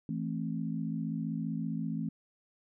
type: chord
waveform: sine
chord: A minor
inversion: second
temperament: equal with one note detuned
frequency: 164.81 / 220 / 265.7 Hz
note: E3 / A3 / C4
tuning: 0 / 0 / +27 cents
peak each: -35 / -36 / -38 dBFS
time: 0.09-2.09 s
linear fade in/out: 2 ms
effects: none